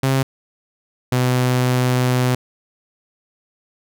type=tone pair in turn; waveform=sawtooth; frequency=133.6 / 126.1 Hz; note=C3 / B2; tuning=+36 / +36 cents; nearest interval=minor second; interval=100 cents; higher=first; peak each=-11 dBFS; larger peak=neither; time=0.03-0.23 / 1.12-2.35 s; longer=second; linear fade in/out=5 ms; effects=none